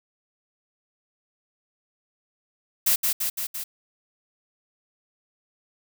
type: noise with echo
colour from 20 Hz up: blue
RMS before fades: -20 dBFS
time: 2.86-2.96 s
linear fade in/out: 10 ms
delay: 170 ms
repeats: 4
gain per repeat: -3 dB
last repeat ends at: 3.64 s
effects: none